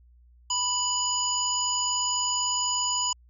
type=harmonic tone; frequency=987.8 Hz; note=B5; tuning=in tune; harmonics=1 / 3 / 5 / 7; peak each=-30 / -31 / -33 / -27 dBFS; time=0.5-3.13 s; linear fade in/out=5 ms; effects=added 60 Hz sine -53 dBFS peak until 3.29 s